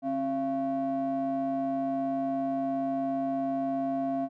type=ring-modulated tone; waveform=triangle; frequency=207.7 Hz; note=G#3; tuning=in tune; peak=-22 dBFS; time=0.02-4.29 s; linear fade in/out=50 ms; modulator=476 Hz; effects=none